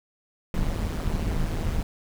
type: noise with amplitude modulation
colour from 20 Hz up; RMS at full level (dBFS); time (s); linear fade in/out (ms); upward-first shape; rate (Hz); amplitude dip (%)
brown; -23; 0.54-1.83; 2; sine; 159; 70
effects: none